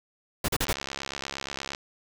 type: noise bursts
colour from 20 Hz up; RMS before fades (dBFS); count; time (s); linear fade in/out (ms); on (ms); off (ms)
pink; -26; 4; 0.44-0.73; 5; 44; 38
type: click train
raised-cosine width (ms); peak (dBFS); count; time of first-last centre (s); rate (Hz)
0.2; -15; 79; 0.61-1.749; 68.5
effects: none